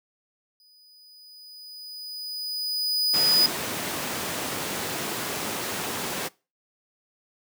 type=tone with exponential growth; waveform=45% pulse; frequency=4970 Hz; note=D#8; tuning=3 cents flat; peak=-15 dBFS; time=0.6-3.46 s; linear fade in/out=1 ms; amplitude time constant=620 ms
type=noise; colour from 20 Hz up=pink; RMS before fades=-29 dBFS; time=3.13-6.29 s; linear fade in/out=20 ms
effects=noise-tail reverb RT60 0.3 s tail -23 dB re dry + high-pass 200 Hz 12 dB/octave